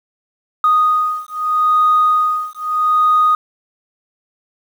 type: beating tone pair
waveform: sine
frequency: 1241 / 1241.79 Hz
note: D#6 / D#6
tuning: -5 / -4 cents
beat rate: 0.79 Hz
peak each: -14 dBFS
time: 0.64-3.35 s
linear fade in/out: 2 ms
effects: tanh soft clip ceiling -5 dBFS + 7-bit